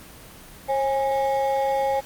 triangle ring-modulated tone, 682 Hz, F5, 41 cents flat, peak -15 dBFS, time 0.68-2.01 s, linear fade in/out 20 ms, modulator 142 Hz, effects pink hiss -44 dBFS RMS until 2.05 s + Opus 24 kbps

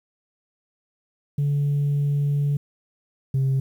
sine tone pair in turn, 143.6 / 134.15 Hz, D3 / C3, -39 / +44 cents, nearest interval minor second, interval 117 cents, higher first, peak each -17 / -16 dBFS, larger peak second, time 1.38-2.57 / 3.34-3.6 s, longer first, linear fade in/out 5 ms, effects tanh soft clip ceiling -17 dBFS + 9-bit

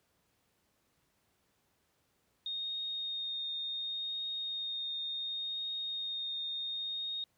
sine tone with vibrato, 3696 Hz, A#7, 16 cents flat, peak -35 dBFS, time 2.46-7.24 s, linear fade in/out 2 ms, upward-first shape triangle, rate 0.69 Hz, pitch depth 12 cents each way, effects pink hiss -75 dBFS RMS until 7.37 s + high-pass 60 Hz 12 dB/octave

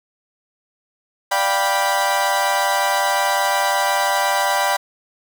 30% pulse chord, G dominant seventh, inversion second, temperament equal with one note detuned, 587.3 / 698.5 / 784 / 982.1 Hz, D5 / F5 / G5 / B5, 0 / 0 / 0 / -10 cents, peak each -21 / -23 / -18 / -18 dBFS, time 1.31-4.77 s, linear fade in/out 10 ms, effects none

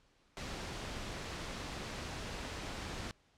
pink noise, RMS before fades -42 dBFS, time 0.37-3.11 s, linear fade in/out 0 ms, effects pink hiss -70 dBFS RMS until 3.37 s + low-pass 6000 Hz 12 dB/octave

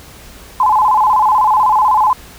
sine tone with vibrato, 934 Hz, A#5, 3 cents sharp, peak -8 dBFS, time 0.6-2.13 s, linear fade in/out 2 ms, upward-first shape square, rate 16 Hz, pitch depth 150 cents each way, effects added 60 Hz sine -42 dBFS peak until 2.38 s + pink hiss -38 dBFS RMS until 2.38 s

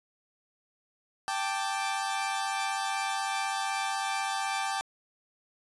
sawtooth chord, G suspended second, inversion none, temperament equal, 784 / 880 / 1174.7 Hz, G5 / A5 / D6, 0 / 0 / 0 cents, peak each -28 / -31 / -32 dBFS, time 1.28-4.81 s, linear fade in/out 0 ms, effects resampled to 24000 Hz

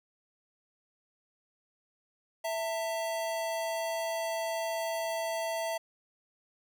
square tone pair together, 659.3 / 900.2 Hz, E5 / A5, 0 / +39 cents, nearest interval perfect fourth, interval 539 cents, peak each -33 / -38 dBFS, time 2.44-5.78 s, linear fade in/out 10 ms, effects none

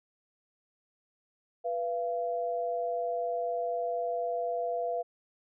sine tone pair together, 491.9 / 684 Hz, B4 / F5, -7 / -36 cents, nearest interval tritone, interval 571 cents, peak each -33 / -31 dBFS, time 1.64-5.03 s, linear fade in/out 20 ms, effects none

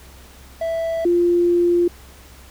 triangle / sine tone pair in turn, 659.3 / 348.1 Hz, E5 / F4, 0 / -6 cents, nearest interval major seventh, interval 1106 cents, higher first, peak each -18 / -13 dBFS, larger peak second, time 0.61-1.05 / 1.05-1.88 s, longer second, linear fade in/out 5 ms, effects added 66 Hz sine -44 dBFS peak until 2.5 s + pink hiss -46 dBFS RMS until 2.5 s

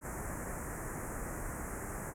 pink band-stop noise, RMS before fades -40 dBFS, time 0.01-2.14 s, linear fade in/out 50 ms, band 2000 to 7000 Hz, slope 48 dB/octave, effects low-pass 11000 Hz 12 dB/octave

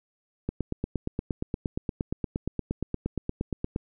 click train, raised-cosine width 3 ms, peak -15 dBFS, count 29, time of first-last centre 0.49-3.761 s, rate 8.56 Hz, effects none

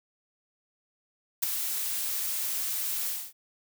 blue noise with ADSR envelope, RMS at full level -23 dBFS, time 1.42-3.33 s, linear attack 14 ms, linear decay 9 ms, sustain -8 dB, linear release 250 ms, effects none

